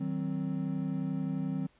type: chord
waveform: triangle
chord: C diminished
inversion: first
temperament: just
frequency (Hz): 156.98 / 188.37 / 261.6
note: Eb3 / Gb3 / C4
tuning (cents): +16 / +31 / 0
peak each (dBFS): -33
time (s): 0-1.67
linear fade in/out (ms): 10
effects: pink hiss -66 dBFS RMS until 1.79 s + resampled to 8000 Hz